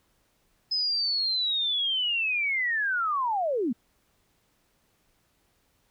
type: linear sweep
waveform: sine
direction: down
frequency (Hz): 5110 to 209.5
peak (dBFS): -24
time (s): 0.71-3.73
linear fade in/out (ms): 10
effects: pink hiss -69 dBFS RMS until 5.9 s